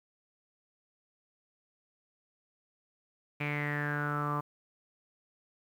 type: tone with low-pass filter sweep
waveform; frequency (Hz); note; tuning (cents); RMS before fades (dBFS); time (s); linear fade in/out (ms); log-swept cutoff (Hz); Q
sawtooth; 146.83; D3; 0; -33; 3.4-4.41; 10; 2400 to 1100; 9.3
effects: 10-bit